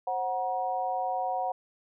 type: tone with amplitude modulation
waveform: sine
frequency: 740 Hz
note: F#5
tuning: in tune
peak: -23 dBFS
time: 0.07-1.52 s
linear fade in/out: 5 ms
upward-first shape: sine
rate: 210 Hz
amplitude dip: 95%
effects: none